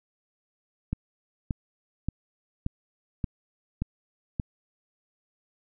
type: click train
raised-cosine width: 5 ms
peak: -15 dBFS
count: 7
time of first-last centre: 0.93-4.398 s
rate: 1.73 Hz
effects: none